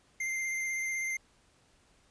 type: tone with vibrato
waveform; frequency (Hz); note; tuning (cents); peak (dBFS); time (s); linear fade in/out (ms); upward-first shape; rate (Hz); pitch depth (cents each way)
square; 2093; C7; 0; -32; 0.2-1.17; 5; square; 16; 11
effects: pink hiss -66 dBFS RMS until 2.1 s + resampled to 22050 Hz